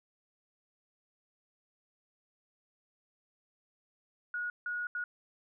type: tone bursts at uneven times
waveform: sine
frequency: 1450 Hz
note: F#6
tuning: 35 cents flat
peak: -33 dBFS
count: 3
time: 4.34-4.5 / 4.66-4.87 / 4.95-5.04 s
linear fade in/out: 2 ms
effects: none